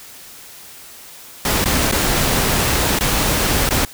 pink noise with dropouts, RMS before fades -17 dBFS, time 1.45-3.85 s, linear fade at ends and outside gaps 2 ms, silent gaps 1.643-1.657 / 1.914-1.923 / 2.989-3.008 / 3.691-3.707 s, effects white hiss -39 dBFS RMS until 3.93 s

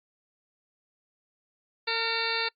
harmonic tone with a mistuned harmonic, 454.5 Hz, A#4, 44 cents flat, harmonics 1 / 2 / 3 / 4 / 5 / 6 / 8 / 9 / 10, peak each -35 / -35 / -35 / -35 / -35 / -35 / -35 / -35 / -35 dBFS, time 1.87-2.49 s, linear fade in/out 10 ms, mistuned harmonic 3, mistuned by +35 cents, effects noise-tail reverb RT60 0.1 s tail -25 dB re dry + Opus 48 kbps

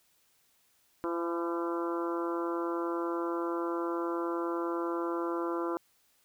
harmonic tone with a mistuned harmonic, 170 Hz, F3, 46 cents flat, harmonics 2 / 3 / 4 / 5 / 6 / 7 / 8 / 9, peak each -32 / -38 / -44 / -46 / -39 / -42 / -42 / -54 dBFS, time 1.04-5.77 s, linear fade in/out 0 ms, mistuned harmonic 6, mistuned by -18 cents, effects white hiss -69 dBFS RMS until 6.24 s

